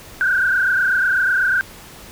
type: tone with frequency modulation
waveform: sine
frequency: 1521 Hz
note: F#6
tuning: 47 cents sharp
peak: -14 dBFS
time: 0.21-1.61 s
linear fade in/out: 0 ms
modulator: 28.1 Hz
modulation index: 2.6
effects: pink hiss -40 dBFS RMS until 2.11 s